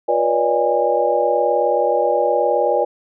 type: tone cluster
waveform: sine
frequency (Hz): 356.5 / 483.4 / 571 / 610 / 817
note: F4 / B4 / D5 / D#5 / G#5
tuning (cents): +36 / -37 / -49 / -34 / -29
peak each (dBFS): -25 / -19 / -20 / -21 / -20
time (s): 0.08-2.85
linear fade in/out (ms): 10
effects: none